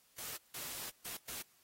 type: noise bursts at uneven times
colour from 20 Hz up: white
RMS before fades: -44 dBFS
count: 4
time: 0.18-0.37 / 0.54-0.9 / 1.05-1.17 / 1.28-1.42 s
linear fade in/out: 5 ms
effects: white hiss -69 dBFS RMS until 1.63 s + AAC 48 kbps

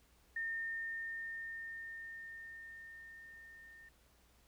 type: tone with level ramp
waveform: sine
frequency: 1820 Hz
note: A#6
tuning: 42 cents flat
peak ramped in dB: -36 to -55 dBFS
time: 0.36-3.89 s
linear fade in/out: 5 ms
effects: added 60 Hz sine -70 dBFS peak until 4.47 s + pink hiss -70 dBFS RMS until 4.47 s

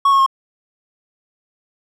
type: tone with pitch steps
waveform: triangle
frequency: 1108.7 / 1092.2 / 1075.9 Hz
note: C#6 / C#6 / C6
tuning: 0 / -26 / +48 cents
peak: -8 dBFS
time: 0.05-0.263 s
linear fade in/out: 5 ms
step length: 71 ms
effects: none

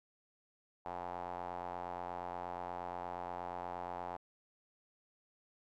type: tone with band-pass filter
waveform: square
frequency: 44.22 Hz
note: F1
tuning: 22 cents sharp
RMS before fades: -43 dBFS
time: 0.85-4.17 s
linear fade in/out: 10 ms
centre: 820 Hz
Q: 4
effects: none

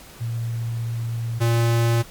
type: tone pair in turn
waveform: sine / square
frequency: 116 / 116.57 Hz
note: A#2 / A#2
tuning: -8 / 0 cents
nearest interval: unison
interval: 8 cents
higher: second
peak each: -23 / -17 dBFS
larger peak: second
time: 0.2-1.4 / 1.4-2.03 s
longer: first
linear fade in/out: 20 ms
effects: pink hiss -44 dBFS RMS until 2.1 s + MP3 96 kbps

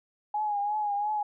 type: tone with vibrato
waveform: sine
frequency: 830.6 Hz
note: G#5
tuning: in tune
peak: -26 dBFS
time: 0.34-1.23 s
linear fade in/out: 5 ms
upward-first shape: triangle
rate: 2.9 Hz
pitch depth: 58 cents each way
effects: none

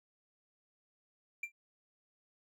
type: tone with exponential decay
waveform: triangle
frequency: 2364 Hz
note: D7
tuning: 11 cents sharp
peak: -31 dBFS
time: 1.43-1.52 s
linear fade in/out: 5 ms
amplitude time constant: 18 ms
effects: none

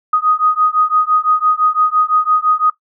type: beating tone pair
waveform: sine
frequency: 1244.5 / 1250.4 Hz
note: D#6 / D#6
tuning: 0 / +8 cents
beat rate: 5.9 Hz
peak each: -14 dBFS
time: 0.13-2.7 s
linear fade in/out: 5 ms
effects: noise-tail reverb RT60 0.1 s tail -17 dB re dry

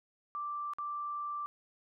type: tone with dropouts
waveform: sine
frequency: 1174.7 Hz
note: D6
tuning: in tune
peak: -35 dBFS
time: 0.35-1.46 s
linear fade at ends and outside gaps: 0 ms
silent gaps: 0.735-0.785 s
effects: none

